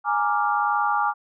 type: chord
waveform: sine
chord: Bb dominant seventh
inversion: third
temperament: equal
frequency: 830.6 / 932.3 / 1174.7 / 1396.9 Hz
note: Ab5 / Bb5 / D6 / F6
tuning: 0 / 0 / 0 / 0 cents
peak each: -23 / -28 / -24 / -27 dBFS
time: 0.04-1.14 s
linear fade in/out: 50 ms
effects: none